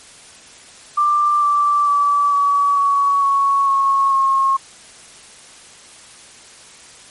sine tone with pitch steps, 1183 / 1168.1 / 1153.3 / 1138.7 / 1124.4 / 1110.2 / 1096.2 / 1082.3 Hz, D6 / D6 / D6 / C#6 / C#6 / C#6 / C#6 / C#6, +12 / -10 / -32 / +46 / +24 / +2 / -20 / -42 cents, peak -12 dBFS, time 0.97-4.57 s, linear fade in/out 10 ms, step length 450 ms, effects white hiss -42 dBFS RMS until 7.1 s + MP3 48 kbps

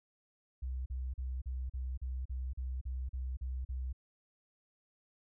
sine tone bursts, 64 Hz, C2, 38 cents flat, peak -35 dBFS, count 12, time 0.62-3.929 s, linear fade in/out 10 ms, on 240 ms, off 39 ms, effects none

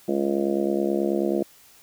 harmonic tone, 69.3 Hz, C#2, in tune, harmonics 3 / 4 / 5 / 6 / 7 / 8 / 9 / 10, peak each -27 / -32 / -24 / -35 / -30 / -34 / -31 / -38 dBFS, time 0.08-1.43 s, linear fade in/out 5 ms, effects white hiss -53 dBFS RMS until 1.82 s

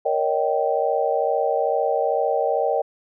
sine chord, Eb dominant seventh, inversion second, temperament just, 466.7 / 560 / 622.3 / 777.8 Hz, Bb4 / Db5 / Eb5 / G5, +2 / +18 / 0 / -14 cents, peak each -24 dBFS, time 0.05-2.82 s, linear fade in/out 10 ms, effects none

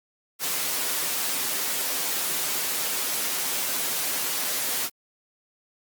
white noise with comb filter, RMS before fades -27 dBFS, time 0.39-4.9 s, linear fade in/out 50 ms, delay 9.2 ms, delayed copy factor -0.5, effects high-pass 200 Hz 12 dB/octave + Opus 48 kbps

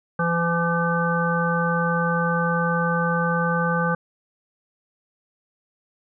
harmonic tone, 169.4 Hz, E3, 48 cents sharp, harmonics 1 / 3 / 5 / 7 / 9, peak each -23 / -26 / -29 / -26 / -26 dBFS, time 0.19-3.95 s, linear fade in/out 5 ms, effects none

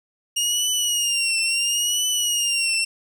20% pulse tone with vibrato, 2837 Hz, F7, 27 cents sharp, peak -14 dBFS, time 0.36-2.85 s, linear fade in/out 10 ms, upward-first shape triangle, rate 0.73 Hz, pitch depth 99 cents each way, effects none

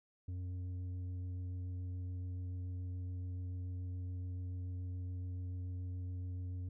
sine tone with tanh clipping, 90.7 Hz, F#2, 34 cents flat, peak -40 dBFS, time 0.28-6.69 s, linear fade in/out 5 ms, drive 6 dB, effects none

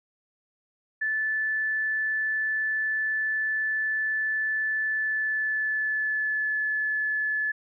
sine tone with pitch glide, 1746 to 1724.9 Hz, A6 to A6, -14 to -35 cents, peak -24 dBFS, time 1.01-7.52 s, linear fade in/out 10 ms, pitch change -21 cents, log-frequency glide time 4.88-6.58 s, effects none

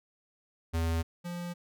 square tone pair in turn, 82.41 / 174.62 Hz, E2 / F3, 0 / 0 cents, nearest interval octave + minor second, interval 1300 cents, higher second, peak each -28 / -36 dBFS, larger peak first, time 0.73-1.03 / 1.24-1.54 s, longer neither, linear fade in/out 20 ms, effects none

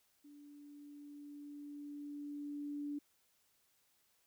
sine tone with level ramp, 290.3 Hz, D4, 20 cents flat, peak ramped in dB -55 to -38 dBFS, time 0.24-2.99 s, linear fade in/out 10 ms, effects white hiss -75 dBFS RMS until 4.26 s

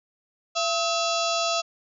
harmonic tone with a mistuned harmonic, 675 Hz, E5, 41 cents sharp, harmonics 1 / 2 / 4 / 5 / 6 / 7 / 8 / 9 / 10, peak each -26 / -29 / -32 / -33 / -34 / -34 / -35 / -36 / -36 dBFS, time 0.55-1.62 s, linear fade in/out 20 ms, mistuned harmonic 2, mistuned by -87 cents, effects none

